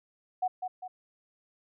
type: tone with echo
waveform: sine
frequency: 739 Hz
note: F#5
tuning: 2 cents flat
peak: -25 dBFS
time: 0.42-0.48 s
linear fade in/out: 10 ms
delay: 200 ms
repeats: 2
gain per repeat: -6 dB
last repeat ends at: 0.88 s
effects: none